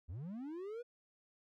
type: linear sweep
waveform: triangle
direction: up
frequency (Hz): 68.5 to 493.9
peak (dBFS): -40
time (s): 0.08-0.83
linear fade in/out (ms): 20
effects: none